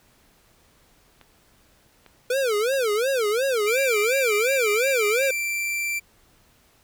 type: clicks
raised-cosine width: 0.3 ms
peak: -31 dBFS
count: 3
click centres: 1.213 / 2.063 / 2.739 s
type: tone with vibrato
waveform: square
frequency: 475.8 Hz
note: A#4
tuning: 35 cents sharp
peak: -21 dBFS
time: 2.3-5.31 s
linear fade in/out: 5 ms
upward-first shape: sine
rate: 2.8 Hz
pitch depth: 250 cents each way
type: tone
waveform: 45% pulse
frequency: 2349 Hz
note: D7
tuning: in tune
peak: -24 dBFS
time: 3.66-6 s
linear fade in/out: 20 ms
effects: pink hiss -59 dBFS RMS until 6.83 s